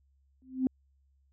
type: tone with exponential growth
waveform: sine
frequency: 259.6 Hz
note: C4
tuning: 13 cents flat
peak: -20 dBFS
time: 0.42-0.67 s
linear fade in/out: 1 ms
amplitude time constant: 53 ms
effects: tanh soft clip ceiling -16 dBFS + added 68 Hz sine -65 dBFS peak until 1.32 s